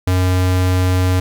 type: tone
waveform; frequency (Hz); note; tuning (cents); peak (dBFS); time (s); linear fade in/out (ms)
square; 91.8; F#2; -13; -13; 0.07-1.2; 5
effects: 9-bit